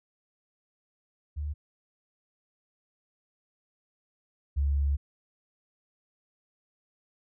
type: tone pair in turn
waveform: sine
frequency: 74 / 70.56 Hz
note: D2 / C#2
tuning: +14 / +31 cents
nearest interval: minor second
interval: 83 cents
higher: first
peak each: -30 / -23 dBFS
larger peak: second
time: 1.36-1.54 / 4.56-4.97 s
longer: second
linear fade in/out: 20 ms
effects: none